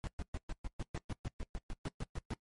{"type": "noise bursts", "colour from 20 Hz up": "brown", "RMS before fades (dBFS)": -38, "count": 16, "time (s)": [0.04, 2.336], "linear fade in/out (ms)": 0, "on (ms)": 31, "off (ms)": 120, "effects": ["noise-tail reverb RT60 0.1 s tail -21 dB re dry", "MP3 48 kbps"]}